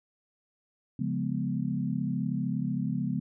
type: chord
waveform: sine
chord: C# dominant seventh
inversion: none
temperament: equal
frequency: 138.59 / 174.61 / 207.7 / 246.9 Hz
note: C#3 / E#3 / G#3 / B3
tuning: 0 / 0 / 0 / 0 cents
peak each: -33 dBFS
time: 0.99-3.2 s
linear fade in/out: 5 ms
effects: none